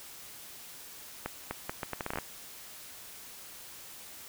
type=accelerating click train; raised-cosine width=0.5 ms; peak=-18 dBFS; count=12; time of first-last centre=1.26-2.187 s; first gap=250 ms; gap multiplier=0.74; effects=white hiss -48 dBFS RMS until 4.28 s